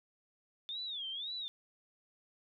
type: tone with vibrato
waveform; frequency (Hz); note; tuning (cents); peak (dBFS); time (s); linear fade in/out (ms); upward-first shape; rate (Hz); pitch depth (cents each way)
sine; 3520; A7; 0; -38; 0.69-1.48; 0; sine; 1.9; 210
effects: none